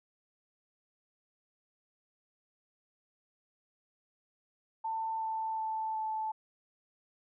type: tone with pitch steps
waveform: sine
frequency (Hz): 892 / 885.8 / 879.7 / 873.6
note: A5 / A5 / A5 / A5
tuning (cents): +23 / +11 / -1 / -13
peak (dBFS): -32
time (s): 4.84-6.32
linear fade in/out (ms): 10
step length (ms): 370
effects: none